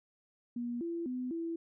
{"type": "tone with pitch steps", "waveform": "sine", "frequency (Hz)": [239.8, 338.1, 252.1, 332.4], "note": ["A#3", "E4", "B3", "E4"], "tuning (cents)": [49, 44, 36, 15], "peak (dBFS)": -34, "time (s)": [0.56, 1.56], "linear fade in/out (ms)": 5, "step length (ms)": 250, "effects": []}